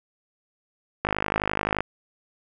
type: click train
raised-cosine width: 0.5 ms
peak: -8 dBFS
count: 40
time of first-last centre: 1.05-1.806 s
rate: 51.6 Hz
effects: none